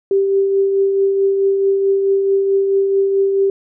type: tone with tremolo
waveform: sine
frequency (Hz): 392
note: G4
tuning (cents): 0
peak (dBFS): -10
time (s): 0.11-3.5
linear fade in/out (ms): 2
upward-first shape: triangle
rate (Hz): 4.6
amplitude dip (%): 40
effects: none